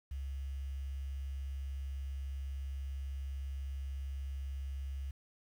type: tone with quantisation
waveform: sine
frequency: 68.2 Hz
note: C#2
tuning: 28 cents flat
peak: -37 dBFS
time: 0.11-5.11 s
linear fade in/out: 5 ms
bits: 10
effects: none